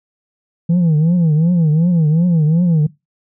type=tone with vibrato; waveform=sine; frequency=164.1 Hz; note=E3; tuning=8 cents flat; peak=-7 dBFS; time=0.69-2.87 s; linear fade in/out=10 ms; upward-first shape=triangle; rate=2.7 Hz; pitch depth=180 cents each way; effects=noise-tail reverb RT60 0.2 s tail -20 dB re dry + tanh soft clip ceiling -9 dBFS